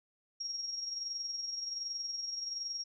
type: tone with amplitude modulation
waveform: sine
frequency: 5590 Hz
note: F8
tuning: 1 cent sharp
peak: -34 dBFS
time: 0.4-2.84 s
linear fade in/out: 10 ms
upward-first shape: sine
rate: 21.3 Hz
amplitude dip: 50%
effects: none